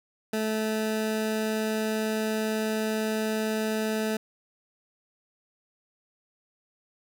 20% pulse tone, 217.9 Hz, A3, 17 cents flat, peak -21 dBFS, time 0.33-4.17 s, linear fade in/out 5 ms, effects none

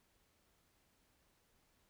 silence, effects pink hiss -75 dBFS RMS until 1.89 s

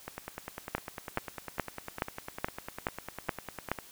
two click trains, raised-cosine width 0.5 ms, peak -13 / -22 dBFS, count 8 / 38, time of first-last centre 0.75-3.716 / 0.08-3.787 s, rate 2.36 / 9.98 Hz, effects white hiss -53 dBFS RMS until 3.91 s

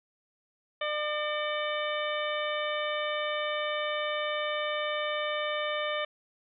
harmonic tone with a mistuned harmonic, 600 Hz, D5, 37 cents sharp, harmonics 1 / 2 / 3 / 4 / 5 / 6, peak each -32 / -35 / -37 / -38 / -39 / -40 dBFS, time 0.81-6.05 s, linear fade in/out 5 ms, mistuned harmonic 4, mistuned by -75 cents, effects none

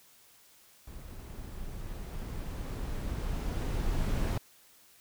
brown noise with level ramp, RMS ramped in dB -45 to -28 dBFS, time 0.87-4.38 s, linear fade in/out 5 ms, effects white hiss -60 dBFS RMS until 5 s

